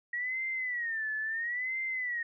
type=tone with vibrato; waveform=sine; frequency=1900 Hz; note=A#6; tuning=33 cents sharp; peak=-31 dBFS; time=0.13-2.23 s; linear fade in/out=5 ms; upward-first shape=sine; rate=0.74 Hz; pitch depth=160 cents each way; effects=none